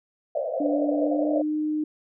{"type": "band-pass noise", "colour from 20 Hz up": "white", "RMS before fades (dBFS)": -27, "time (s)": [0.35, 1.42], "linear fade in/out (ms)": 5, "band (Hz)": [500, 670], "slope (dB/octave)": 96}
{"type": "tone with pitch glide", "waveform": "sine", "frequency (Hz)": [293.2, 305.3], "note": ["D4", "D#4"], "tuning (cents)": [-3, -33], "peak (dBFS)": -23, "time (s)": [0.6, 1.84], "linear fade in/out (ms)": 5, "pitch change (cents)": 70, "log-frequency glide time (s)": [0.9, 1.55]}
{"effects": []}